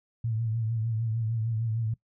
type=tone with vibrato; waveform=sine; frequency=112.8 Hz; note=A2; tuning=44 cents sharp; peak=-26 dBFS; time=0.24-1.94 s; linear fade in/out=5 ms; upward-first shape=triangle; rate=6.6 Hz; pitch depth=74 cents each way; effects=noise-tail reverb RT60 0.1 s tail -21 dB re dry